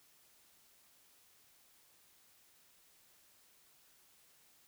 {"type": "silence", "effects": ["white hiss -67 dBFS RMS until 4.67 s"]}